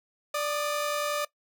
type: tone pair together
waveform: sawtooth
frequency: 588 / 1226.6 Hz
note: D5 / D#6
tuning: +2 / -25 cents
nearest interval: octave + minor second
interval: 1273 cents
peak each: -25 / -29 dBFS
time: 0.34-1.25 s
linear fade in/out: 5 ms
effects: noise-tail reverb RT60 0.1 s tail -19 dB re dry